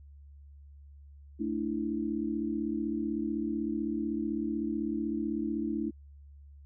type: chord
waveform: sine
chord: A suspended fourth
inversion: none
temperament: equal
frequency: 220 / 293.7 / 329.6 Hz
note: A3 / D4 / E4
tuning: 0 / 0 / 0 cents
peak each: -34 dBFS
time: 1.39-5.91 s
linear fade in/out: 20 ms
effects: added 71 Hz sine -49 dBFS peak until 6.65 s